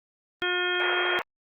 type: harmonic tone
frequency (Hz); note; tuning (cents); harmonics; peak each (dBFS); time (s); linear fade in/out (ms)
358.5; F4; +45; 1 / 2 / 3 / 4 / 5 / 6 / 7 / 9; -30 / -37 / -39 / -29 / -32 / -39 / -35 / -31; 0.42-1.19; 0
type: band-pass noise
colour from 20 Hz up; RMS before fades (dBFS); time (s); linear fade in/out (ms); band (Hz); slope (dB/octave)
white; -31; 0.8-1.22; 0; 420 to 2400; 48
effects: Opus 32 kbps